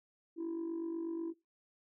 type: tone with amplitude modulation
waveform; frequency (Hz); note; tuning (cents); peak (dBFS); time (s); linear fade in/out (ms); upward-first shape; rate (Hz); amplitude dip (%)
sine; 331.5; E4; +10; -31; 0.36-1.34; 50; sine; 48.2; 65
effects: noise-tail reverb RT60 0.2 s tail -20 dB re dry + tanh soft clip ceiling -33 dBFS